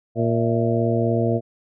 harmonic tone with a mistuned harmonic, 116.54 Hz, A#2, in tune, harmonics 1 / 2 / 3 / 4 / 5 / 6, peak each -22 / -24 / -25 / -25 / -28 / -26 dBFS, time 0.15-1.41 s, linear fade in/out 50 ms, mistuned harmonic 6, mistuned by -83 cents, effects none

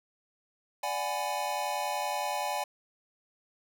square chord, G# half-diminished seventh, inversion second, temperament equal with one note detuned, 587.3 / 740 / 830.6 / 1000.4 Hz, D5 / F#5 / G#5 / B5, 0 / 0 / 0 / +22 cents, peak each -38 / -37 / -34 / -39 dBFS, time 0.83-2.64 s, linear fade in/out 5 ms, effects none

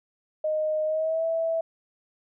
sine tone with pitch glide, 619 to 655.8 Hz, D#5 to E5, -9 to -9 cents, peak -23 dBFS, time 0.44-1.61 s, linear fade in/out 5 ms, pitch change +100 cents, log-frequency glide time 0.85-1.25 s, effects none

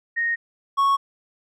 sine / triangle tone pair in turn, 1860 / 1106 Hz, A#6 / C#6, -4 / -4 cents, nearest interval major sixth, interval 900 cents, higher first, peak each -20 / -14 dBFS, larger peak second, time 0.16-0.36 / 0.77-0.97 s, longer neither, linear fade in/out 20 ms, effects none

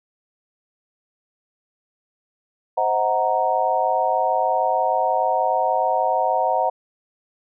sine chord, C half-diminished seventh, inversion none, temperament equal with one note detuned, 523.3 / 633.5 / 740 / 932.3 Hz, C5 / Eb5 / Gb5 / Bb5, 0 / +31 / 0 / 0 cents, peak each -25 / -24 / -21 / -22 dBFS, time 2.77-6.7 s, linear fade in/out 10 ms, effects none

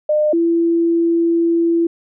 sine tone pair in turn, 605 / 335.9 Hz, D#5 / E4, -49 / +33 cents, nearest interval minor seventh, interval 1018 cents, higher first, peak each -12 dBFS, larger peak neither, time 0.09-0.33 / 0.33-1.87 s, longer second, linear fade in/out 5 ms, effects none

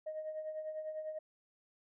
sine tone with tremolo, 622.3 Hz, D#5, in tune, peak -35 dBFS, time 0.06-1.19 s, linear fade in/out 10 ms, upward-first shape triangle, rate 10 Hz, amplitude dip 65%, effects tanh soft clip ceiling -34 dBFS

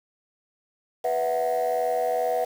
sine chord, B suspended fourth, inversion none, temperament just, 493.9 / 658.5 / 740.8 Hz, B4 / E5 / F#5, 0 / -2 / +2 cents, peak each -25 dBFS, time 1.04-2.45 s, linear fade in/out 10 ms, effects tanh soft clip ceiling -17 dBFS + 7-bit

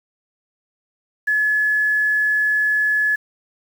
sine tone with quantisation, 1708 Hz, G#6, 48 cents sharp, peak -15 dBFS, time 1.27-3.16 s, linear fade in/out 10 ms, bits 7, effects none

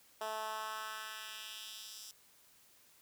10% pulse tone with high-pass filter sweep, 217.6 Hz, A3, 19 cents flat, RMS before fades -44 dBFS, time 0.21-2.11 s, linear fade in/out 2 ms, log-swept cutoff 630 to 5600 Hz, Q 1.6, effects white hiss -65 dBFS RMS until 3.01 s

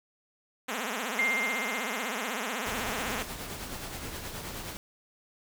5% pulse tone with vibrato, 233.1 Hz, A#3, in tune, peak -20 dBFS, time 0.68-3.23 s, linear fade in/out 10 ms, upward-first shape triangle, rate 16 Hz, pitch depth 270 cents each way
sine tone with exponential decay, 2100 Hz, C7, 6 cents sharp, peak -23 dBFS, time 1.19-3.08 s, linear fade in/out 1 ms, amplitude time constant 410 ms
pink noise with tremolo, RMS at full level -37 dBFS, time 2.66-4.77 s, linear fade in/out 0 ms, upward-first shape triangle, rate 9.5 Hz, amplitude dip 45%
effects none

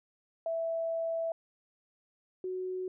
sine tone pair in turn, 659.3 / 370 Hz, E5 / F#4, 0 / 0 cents, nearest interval minor seventh, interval 1000 cents, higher first, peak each -30 / -33 dBFS, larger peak first, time 0.46-1.32 / 2.44-2.88 s, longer first, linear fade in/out 2 ms, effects none

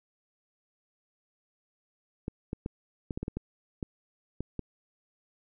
clicks, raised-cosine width 3 ms, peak -20 dBFS, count 11, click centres 2.281 / 2.531 / 2.661 / 3.108 / 3.175 / 3.23 / 3.281 / 3.37 / 3.828 / 4.406 / 4.593 s, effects none

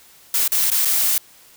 blue noise with dropouts, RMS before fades -18 dBFS, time 0.34-1.18 s, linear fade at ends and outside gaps 2 ms, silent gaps 0.478-0.519 / 0.702-0.716 / 0.85-0.854 s, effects white hiss -49 dBFS RMS until 1.56 s

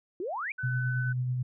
sine exponential sweep, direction up, 329.6 to 2457 Hz, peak -31 dBFS, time 0.2-0.52 s, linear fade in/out 2 ms
sine tone, 1507 Hz, F#6, 31 cents sharp, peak -33 dBFS, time 0.58-1.13 s, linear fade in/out 10 ms
sine tone with tremolo, 125.8 Hz, B2, 32 cents sharp, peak -26 dBFS, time 0.63-1.43 s, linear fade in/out 10 ms, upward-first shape sine, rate 9.2 Hz, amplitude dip 25%
effects none

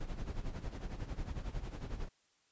brown noise with tremolo, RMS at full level -38 dBFS, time 0-2.09 s, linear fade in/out 10 ms, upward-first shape sine, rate 11 Hz, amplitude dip 70%, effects white hiss -73 dBFS RMS until 2.51 s + resampled to 16000 Hz

